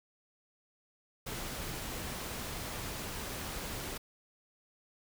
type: noise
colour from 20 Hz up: pink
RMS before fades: -40 dBFS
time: 1.26-3.98 s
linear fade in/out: 10 ms
effects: none